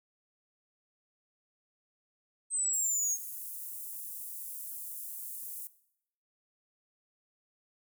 sine linear sweep, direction down, 8290 to 6460 Hz, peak -28 dBFS, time 2.5-3.18 s, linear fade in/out 50 ms
pink high-pass noise, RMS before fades -42 dBFS, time 2.73-5.67 s, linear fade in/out 0 ms, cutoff 10000 Hz, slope 24 dB/octave
effects noise-tail reverb RT60 0.7 s tail -17 dB re dry

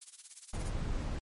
violet noise with tremolo, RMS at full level -40 dBFS, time 0.01-0.71 s, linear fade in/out 10 ms, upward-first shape sine, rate 17 Hz, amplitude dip 85%
brown noise, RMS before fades -35 dBFS, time 0.53-1.19 s, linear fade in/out 5 ms
effects low-pass 10000 Hz 12 dB/octave + MP3 48 kbps

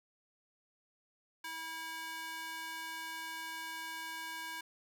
square tone with high-pass filter, 323.8 Hz, E4, 31 cents flat, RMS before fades -43 dBFS, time 1.44-4.61 s, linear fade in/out 5 ms, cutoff 1300 Hz, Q 1.4, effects none

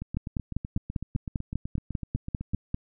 two click trains, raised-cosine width 5 ms, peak -21 / -15 dBFS, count 21 / 14, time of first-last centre 0.02-2.536 / 0.17-2.744 s, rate 7.95 / 5.05 Hz, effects none

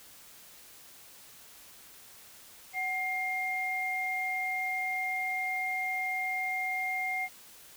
sine tone pair together, 748.7 / 2119 Hz, F#5 / C7, +20 / +21 cents, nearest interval octave + tritone, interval 1801 cents, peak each -35 / -31 dBFS, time 2.73-7.29 s, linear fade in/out 50 ms, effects white hiss -53 dBFS RMS until 7.76 s

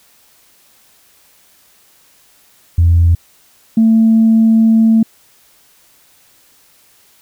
sine tone pair in turn, 84.9 / 223.8 Hz, F2 / A3, -48 / +30 cents, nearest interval octave + perfect fourth, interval 1678 cents, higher second, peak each -5 dBFS, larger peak neither, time 2.78-3.15 / 3.77-5.03 s, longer second, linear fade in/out 5 ms, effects tanh soft clip ceiling -2 dBFS + white hiss -50 dBFS RMS until 7.21 s

